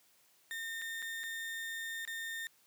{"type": "tone with dropouts", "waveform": "35% pulse", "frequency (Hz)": 1822, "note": "A#6", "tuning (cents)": -40, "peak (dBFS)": -37, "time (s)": [0.51, 2.47], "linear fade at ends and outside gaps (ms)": 0, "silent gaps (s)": [[0.816, 0.82], [1.021, 1.025], [1.234, 1.238], [2.051, 2.076]], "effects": ["white hiss -68 dBFS RMS until 2.66 s", "high-pass 100 Hz 12 dB/octave"]}